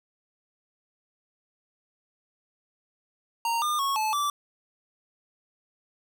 square tone with pitch steps, 926 / 1207 / 1102 / 867 / 1164 Hz, A#5 / D6 / C#6 / A5 / D6, -12 / +47 / -11 / -26 / -16 cents, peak -25 dBFS, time 3.45-4.3 s, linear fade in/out 2 ms, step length 170 ms, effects none

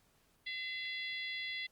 harmonic tone, 680 Hz, F5, 46 cents flat, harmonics 3 / 4 / 5 / 6 / 7, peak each -40 / -49 / -44 / -48 / -56 dBFS, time 0.46-1.67 s, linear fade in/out 10 ms, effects pink hiss -71 dBFS RMS until 1.71 s + Opus 48 kbps

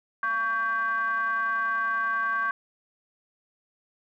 triangle ring-modulated tone, 222.4 Hz, A3, 19 cents sharp, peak -19 dBFS, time 0.23-2.51 s, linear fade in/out 2 ms, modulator 1350 Hz, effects none

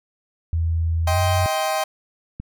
sine tone with pitch glide, 82.4 to 91.96 Hz, E2 to F#2, 0 to -10 cents, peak -18 dBFS, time 0.53-1.46 s, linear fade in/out 0 ms, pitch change +190 cents, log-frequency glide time 1.09-1.17 s
40% pulse chord, C minor, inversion first, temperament equal with one note detuned, 630.6 / 784 / 1046.5 Hz, Eb5 / G5 / C6, +23 / 0 / 0 cents, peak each -23 / -23 / -27 dBFS, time 1.07-1.84 s, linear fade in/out 5 ms
click, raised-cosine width 5 ms, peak -19 dBFS, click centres 2.4 s
effects none

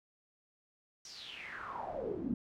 brown noise with band-pass filter sweep, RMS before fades -41 dBFS, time 1.05-2.34 s, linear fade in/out 2 ms, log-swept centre 5900 to 230 Hz, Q 7.6, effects none

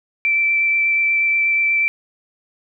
sine tone with vibrato, 2334 Hz, D7, 11 cents flat, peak -14 dBFS, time 0.25-1.88 s, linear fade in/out 0 ms, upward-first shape triangle, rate 8.3 Hz, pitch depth 12 cents each way, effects none

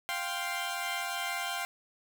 15% pulse chord, F suspended second, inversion none, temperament equal, 698.5 / 784 / 1046.5 Hz, F5 / G5 / C6, 0 / 0 / 0 cents, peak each -30 / -30 / -32 dBFS, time 0.09-1.65 s, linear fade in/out 0 ms, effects none

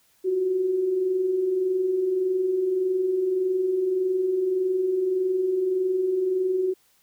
sine tone pair together, 351 / 372.7 Hz, F4 / F#4, +9 / +13 cents, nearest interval minor second, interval 104 cents, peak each -33 / -21 dBFS, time 0.24-6.74 s, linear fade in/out 20 ms, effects white hiss -63 dBFS RMS until 7.02 s

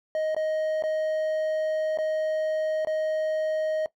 triangle tone with dropouts, 625 Hz, D#5, 8 cents sharp, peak -22 dBFS, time 0.15-3.86 s, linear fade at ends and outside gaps 1 ms, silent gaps 0.347-0.365 / 0.824-0.837 / 1.974-1.986 / 2.849-2.871 s, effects noise-tail reverb RT60 0.1 s tail -18 dB re dry

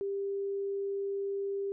sine tone, 396.5 Hz, G4, 20 cents sharp, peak -31 dBFS, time 0.01-1.72 s, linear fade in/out 0 ms, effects none

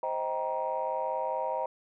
sine chord, C minor seventh, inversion none, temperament just, 523.3 / 627.9 / 784.9 / 941.9 Hz, C5 / Eb5 / G5 / Bb5, 0 / +16 / +2 / +18 cents, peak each -34 / -34 / -36 / -32 dBFS, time 0.03-1.66 s, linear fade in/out 2 ms, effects tanh soft clip ceiling -20 dBFS

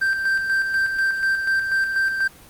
triangle tone with tremolo, 1568 Hz, G6, in tune, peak -15 dBFS, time 0.01-2.28 s, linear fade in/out 10 ms, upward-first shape square, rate 4.1 Hz, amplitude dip 45%, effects pink hiss -46 dBFS RMS until 2.49 s + Opus 24 kbps

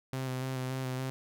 sawtooth tone with vibrato, 130 Hz, C3, 11 cents flat, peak -29 dBFS, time 0.13-1.1 s, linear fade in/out 0 ms, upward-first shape square, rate 3.5 Hz, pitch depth 18 cents each way, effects none

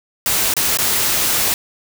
white noise with dropouts, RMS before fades -17 dBFS, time 0.26-1.54 s, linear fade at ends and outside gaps 1 ms, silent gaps 0.538-0.566 / 0.772-0.787 s, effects none

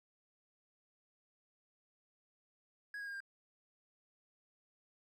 triangle tone with pitch steps, 1661.2 / 1639.3 / 1617.6 / 1596.3 Hz, G#6 / G#6 / G#6 / G6, 0 / -23 / -46 / +31 cents, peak -40 dBFS, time 2.94-3.204 s, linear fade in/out 2 ms, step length 66 ms, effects none

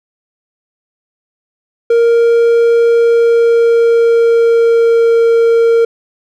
triangle tone with pitch glide, 466.2 to 461.4 Hz, A#4 to A#4, 0 to -18 cents, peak -4 dBFS, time 1.9-5.85 s, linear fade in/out 5 ms, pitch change -18 cents, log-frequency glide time 2.94-5.22 s, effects none

